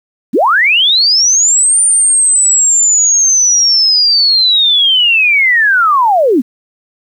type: linear two-way sweep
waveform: sine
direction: up then down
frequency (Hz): 172.3 to 9140 to 217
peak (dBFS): -6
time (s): 0.33-6.42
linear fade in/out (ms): 20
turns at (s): 1.81
effects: 7-bit